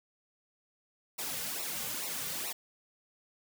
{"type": "noise with flanger", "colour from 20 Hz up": "white", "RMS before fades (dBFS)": -37, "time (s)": [1.18, 2.53], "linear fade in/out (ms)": 10, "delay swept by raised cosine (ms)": [0.62, 3.12], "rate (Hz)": 2.3, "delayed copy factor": -0.75, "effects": []}